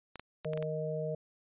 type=clicks; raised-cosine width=0.3 ms; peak=-27 dBFS; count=6; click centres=0.157 / 0.196 / 0.447 / 0.534 / 0.575 / 0.626 s
type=harmonic tone; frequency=155.56 Hz; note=D#3; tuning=in tune; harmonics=1 / 3 / 4; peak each=-37 / -37 / -37 dBFS; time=0.45-1.15 s; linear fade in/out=5 ms
effects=resampled to 8000 Hz